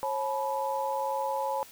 sine tone cluster, 542 / 860 / 982 Hz, C#5 / A5 / B5, -39 / -40 / -10 cents, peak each -32 / -31 / -34 dBFS, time 0.03-1.63 s, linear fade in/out 0 ms, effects white hiss -51 dBFS RMS until 1.71 s

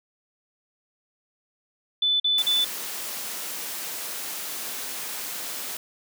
sine tone bursts, 3500 Hz, A7, 10 cents flat, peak -19 dBFS, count 3, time 2.02-2.646 s, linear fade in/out 5 ms, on 180 ms, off 43 ms
white high-pass noise, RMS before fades -33 dBFS, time 2.38-5.77 s, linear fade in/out 2 ms, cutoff 210 Hz, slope 12 dB/octave
effects none

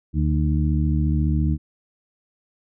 harmonic tone with a mistuned harmonic, 74.6 Hz, D2, 28 cents sharp, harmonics 1 / 2 / 3 / 4, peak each -20 / -22 / -27 / -28 dBFS, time 0.13-1.58 s, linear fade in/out 50 ms, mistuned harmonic 4, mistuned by +41 cents, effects none

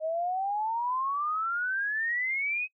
sine exponential sweep, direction up, 620 to 2549 Hz, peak -27 dBFS, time 0-2.68 s, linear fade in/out 50 ms, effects noise-tail reverb RT60 0.1 s tail -24 dB re dry

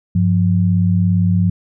sine tone pair together, 99.11 / 176.6 Hz, G2 / F3, +20 / +20 cents, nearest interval minor seventh, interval 1000 cents, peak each -14 dBFS, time 0.15-1.5 s, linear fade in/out 5 ms, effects none

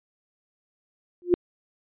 sine tone with exponential growth, 353.7 Hz, F4, 22 cents sharp, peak -11 dBFS, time 1.22-1.34 s, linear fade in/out 0 ms, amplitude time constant 25 ms, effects resampled to 8000 Hz

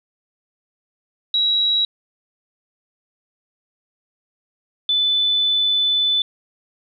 sine tone pair in turn, 3874 / 3501 Hz, B7 / A7, -34 / -9 cents, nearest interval major second, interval 175 cents, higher first, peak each -15 dBFS, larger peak neither, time 1.34-1.85 / 4.89-6.22 s, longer second, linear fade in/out 2 ms, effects none

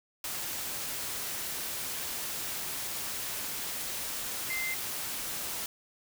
sine tone in noise, 2081 Hz, C7, 10 cents flat, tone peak -32 dBFS, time 4.5-4.74 s, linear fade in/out 2 ms, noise white, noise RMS -36 dBFS, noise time 0.24-5.66 s, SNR +1 dB, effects none

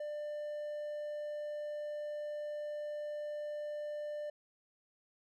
triangle tone, 595 Hz, D5, 22 cents sharp, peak -36 dBFS, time 0-4.3 s, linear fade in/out 5 ms, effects none

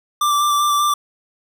square tone with vibrato, 1174.7 Hz, D6, in tune, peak -15 dBFS, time 0.21-0.94 s, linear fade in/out 5 ms, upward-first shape square, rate 5.1 Hz, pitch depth 13 cents each way, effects none

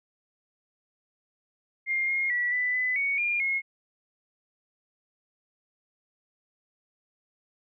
sine tone with pitch steps, 2118 / 2140 / 1950 / 1989 / 2006 / 2230 / 2408 / 2163 Hz, C7 / C7 / B6 / B6 / B6 / C#7 / D7 / C#7, +21 / +38 / -23 / +12 / +26 / +10 / +43 / -43 cents, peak -24 dBFS, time 1.86-3.62 s, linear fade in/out 50 ms, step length 220 ms, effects none

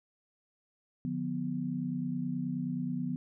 sine chord, B diminished, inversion first, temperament just, 148.16 / 177.8 / 246.9 Hz, D3 / F3 / B3, +16 / +31 / 0 cents, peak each -38 / -36 / -34 dBFS, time 1.05-3.16 s, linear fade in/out 0 ms, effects none

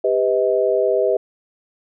sine tone cluster, 397.6 / 497.4 / 634 Hz, G4 / B4 / D#5, +25 / +12 / +32 cents, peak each -19 dBFS, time 0.04-1.17 s, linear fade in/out 5 ms, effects none

